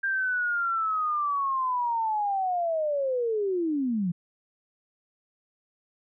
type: linear sweep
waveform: sine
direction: down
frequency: 1596 to 164.8 Hz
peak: -24 dBFS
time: 0.03-4.12 s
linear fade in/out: 10 ms
effects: none